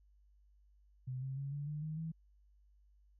sine tone with pitch steps, 128.5 / 133.49 / 138.68 / 144.07 / 149.67 / 155.48 / 161.53 Hz, C3 / C3 / C#3 / D3 / D3 / D#3 / E3, -31 / +35 / +1 / -33 / +33 / -1 / -35 cents, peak -38 dBFS, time 1.07-2.12 s, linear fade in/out 10 ms, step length 150 ms, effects added 50 Hz sine -64 dBFS peak until 3.19 s

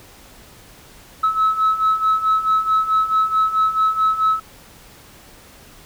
sine beating tone pair, 1292 / 1296.6 Hz, E6 / E6, -35 / -29 cents, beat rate 4.6 Hz, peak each -19 / -15 dBFS, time 1.23-4.4 s, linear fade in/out 10 ms, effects tanh soft clip ceiling -10 dBFS + pink hiss -45 dBFS RMS until 5.85 s

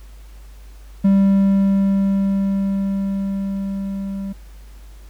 triangle tone with level ramp, 196 Hz, G3, in tune, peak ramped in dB -8 to -22 dBFS, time 1.04-4.33 s, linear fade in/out 10 ms, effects added 50 Hz sine -37 dBFS peak until 5.09 s + pink hiss -52 dBFS RMS until 5.09 s

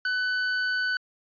45% pulse tone, 1500 Hz, F#6, 23 cents sharp, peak -24 dBFS, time 0.05-0.97 s, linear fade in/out 2 ms, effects resampled to 11025 Hz

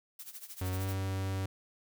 blue noise with tremolo, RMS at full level -44 dBFS, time 0.19-0.95 s, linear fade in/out 5 ms, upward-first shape sine, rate 13 Hz, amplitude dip 80%
45% pulse tone with pitch glide, 92.8 to 95.91 Hz, F#2 to G2, +6 to -37 cents, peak -32 dBFS, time 0.61-1.46 s, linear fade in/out 5 ms, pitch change +57 cents, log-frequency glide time 0.75-0.83 s
effects none

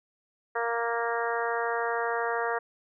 harmonic tone, 233.1 Hz, A#3, in tune, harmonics 2 / 3 / 4 / 5 / 6 / 7 / 8, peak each -31 / -33 / -34 / -35 / -36 / -36 / -37 dBFS, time 0.55-2.59 s, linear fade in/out 10 ms, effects none

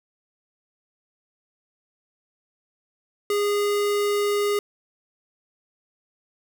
square tone, 410.4 Hz, G#4, 21 cents flat, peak -21 dBFS, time 3.3-4.59 s, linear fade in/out 2 ms, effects none

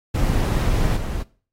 brown noise with level steps, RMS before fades -19 / -26 dBFS, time 0.14-1.23 s, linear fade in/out 10 ms, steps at 0.96 s, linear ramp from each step 10 ms, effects noise-tail reverb RT60 0.4 s tail -20 dB re dry + AAC 48 kbps

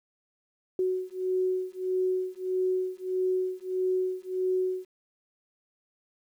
sine beating tone pair, 370 / 371.6 Hz, F#4 / F#4, 0 / +7 cents, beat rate 1.6 Hz, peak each -29 dBFS, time 0.79-4.85 s, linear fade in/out 2 ms, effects 10-bit

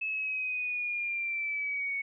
sine linear sweep, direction down, 2603 to 2215 Hz, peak -30 dBFS, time 0.01-2.02 s, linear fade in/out 10 ms, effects none

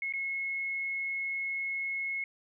sine tone with dropouts, 2176 Hz, C#7, 33 cents flat, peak -31 dBFS, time 0.02-2.24 s, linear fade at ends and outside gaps 2 ms, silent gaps 0.125-0.136 s, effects none

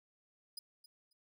sawtooth tone with echo, 4967 Hz, D#8, 4 cents flat, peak -39 dBFS, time 0.57-0.59 s, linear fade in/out 5 ms, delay 270 ms, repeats 2, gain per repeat -15 dB, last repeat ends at 1.13 s, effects none

